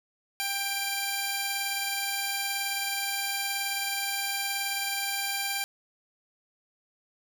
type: tone pair together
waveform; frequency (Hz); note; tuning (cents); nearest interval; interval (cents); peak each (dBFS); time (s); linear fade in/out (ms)
10% pulse; 793 / 2360; G5 / D7; +20 / +8; octave + perfect fifth; 1888; -23; 0.4-5.64; 0
effects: 9-bit